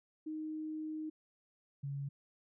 sine tone pair in turn, 311.1 / 140.03 Hz, D#4 / C#3, 0 / +18 cents, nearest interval octave + major second, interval 1382 cents, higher first, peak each -38 / -37 dBFS, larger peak second, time 0.26-1.1 / 1.83-2.09 s, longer first, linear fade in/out 10 ms, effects none

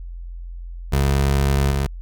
25% pulse tone with level steps, 69.2 Hz, C#2, 2 cents flat, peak -12 / -15 dBFS, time 0.92-1.87 s, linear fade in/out 10 ms, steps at 1.7 s, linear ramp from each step 20 ms, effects added 43 Hz sine -30 dBFS peak until 2.01 s

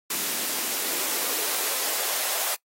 white noise with high-pass filter sweep, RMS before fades -27 dBFS, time 0.1-2.55 s, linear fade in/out 5 ms, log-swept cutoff 220 to 630 Hz, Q 1.7, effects noise-tail reverb RT60 0.1 s tail -21 dB re dry + AAC 48 kbps

